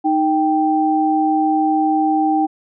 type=tone pair together; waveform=sine; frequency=311.1 / 783.4 Hz; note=D#4 / G5; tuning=0 / -1 cents; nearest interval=octave + major third; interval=1599 cents; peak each=-16 dBFS; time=0.04-2.47 s; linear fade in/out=20 ms; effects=none